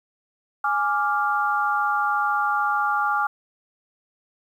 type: chord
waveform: sine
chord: D diminished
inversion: second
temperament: equal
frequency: 830.6 / 1174.7 / 1396.9 Hz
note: Ab5 / D6 / F6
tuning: 0 / 0 / 0 cents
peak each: -24 dBFS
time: 0.64-3.27 s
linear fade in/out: 5 ms
effects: 9-bit